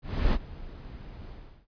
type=noise with ADSR envelope; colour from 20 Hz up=brown; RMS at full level=-21 dBFS; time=0.02-1.67 s; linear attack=310 ms; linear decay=46 ms; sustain=-21 dB; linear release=360 ms; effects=resampled to 11025 Hz